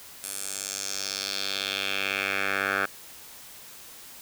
10% pulse tone with band-pass filter sweep, 98 Hz, G2, in tune, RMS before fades -30 dBFS, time 0.23-2.86 s, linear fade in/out 10 ms, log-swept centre 10000 to 1500 Hz, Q 2.4, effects white hiss -46 dBFS RMS until 4.21 s

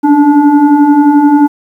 sine tone with frequency modulation, 293.7 Hz, D4, in tune, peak -3 dBFS, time 0.03-1.48 s, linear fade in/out 20 ms, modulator 576 Hz, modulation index 0.81, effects 7-bit

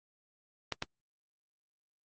clicks, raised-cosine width 0.2 ms, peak -14 dBFS, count 2, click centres 0.723 / 0.824 s, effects low-pass 7000 Hz 12 dB/octave + Opus 24 kbps

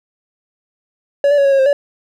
triangle tone with pitch steps, 565 / 580 / 559 / 552 / 545 / 530 / 572 Hz, C#5 / D5 / C#5 / C#5 / C#5 / C5 / D5, +33 / -22 / +14 / -7 / -29 / +22 / -46 cents, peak -7 dBFS, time 1.24-1.73 s, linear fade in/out 2 ms, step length 70 ms, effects none

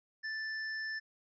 square tone, 1760 Hz, A6, in tune, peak -37 dBFS, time 0.23-1 s, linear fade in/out 20 ms, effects resampled to 16000 Hz

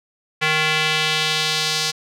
square tone with band-pass filter sweep, 155.56 Hz, D#3, in tune, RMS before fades -20 dBFS, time 0.41-1.92 s, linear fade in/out 20 ms, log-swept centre 2300 to 4800 Hz, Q 1.7, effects none

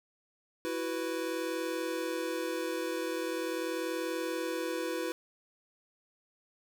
square chord, E suspended second, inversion none, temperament equal, 329.6 / 370 / 493.9 Hz, E4 / F#4 / B4, 0 / 0 / 0 cents, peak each -37 / -39 / -37 dBFS, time 0.65-5.12 s, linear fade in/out 0 ms, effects none

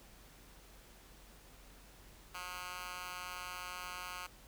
10% pulse tone with high-pass filter, 180.4 Hz, F#3, 44 cents flat, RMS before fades -45 dBFS, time 2.34-4.27 s, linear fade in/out 10 ms, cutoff 1400 Hz, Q 1.7, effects added 46 Hz sine -60 dBFS peak until 4.47 s + pink hiss -60 dBFS RMS until 4.47 s

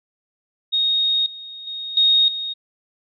sine tone with level steps, 3729 Hz, A#7, in tune, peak -16 / -33 / -27 / -12 / -24 dBFS, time 0.72-2.54 s, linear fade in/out 20 ms, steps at 1.26 / 1.67 / 1.97 / 2.28 s, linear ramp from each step 2 ms, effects none

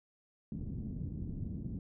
white low-pass noise, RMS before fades -40 dBFS, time 0.52-1.79 s, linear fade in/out 2 ms, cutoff 230 Hz, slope 24 dB/octave, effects none

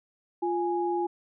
sine tone pair together, 349.2 / 830.6 Hz, F4 / G#5, 0 / 0 cents, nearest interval octave + minor third, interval 1500 cents, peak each -27 / -29 dBFS, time 0.42-1.07 s, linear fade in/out 10 ms, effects none

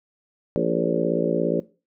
harmonic tone with a mistuned harmonic, 57.2 Hz, A#1, 32 cents flat, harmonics 3 / 4 / 5 / 6 / 7 / 8 / 9 / 10, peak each -28 / -28 / -28 / -28 / -28 / -28 / -28 / -28 dBFS, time 0.56-1.6 s, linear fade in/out 0 ms, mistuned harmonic 8, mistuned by -40 cents, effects noise-tail reverb RT60 0.3 s tail -18 dB re dry

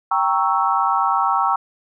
sine chord, G diminished seventh, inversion none, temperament equal, 784 / 932.3 / 1108.7 / 1318.5 Hz, G5 / Bb5 / Db6 / Fb6, 0 / 0 / 0 / 0 cents, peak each -21 dBFS, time 0.11-1.56 s, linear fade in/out 5 ms, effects none

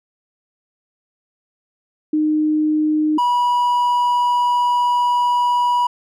sine / triangle tone pair in turn, 306.7 / 973.7 Hz, D#4 / B5, -25 / -25 cents, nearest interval octave + minor sixth, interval 2000 cents, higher second, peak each -14 / -12 dBFS, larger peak second, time 2.13-3.18 / 3.18-5.87 s, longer second, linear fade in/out 5 ms, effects none

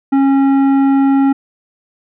sine tone with tanh clipping, 273.4 Hz, C#4, 24 cents flat, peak -10 dBFS, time 0.12-1.33 s, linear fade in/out 10 ms, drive 11 dB, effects none

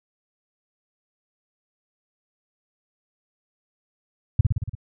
sine tone with echo, 103 Hz, G#2, 14 cents flat, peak -9 dBFS, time 4.39-4.41 s, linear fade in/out 5 ms, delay 57 ms, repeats 6, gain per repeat -3 dB, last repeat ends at 4.752 s, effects none

